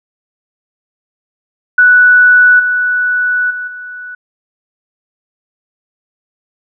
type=tone with level steps; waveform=sine; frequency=1480 Hz; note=F#6; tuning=in tune; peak=-3 / -10 / -18 / -24 dBFS; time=1.78-4.15 s; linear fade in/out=5 ms; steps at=2.59 / 3.5 / 3.67 s; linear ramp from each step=10 ms; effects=none